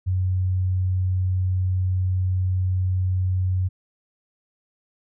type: tone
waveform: sine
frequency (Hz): 92.5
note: F#2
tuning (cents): 0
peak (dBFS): -19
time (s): 0.06-3.69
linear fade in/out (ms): 20
effects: none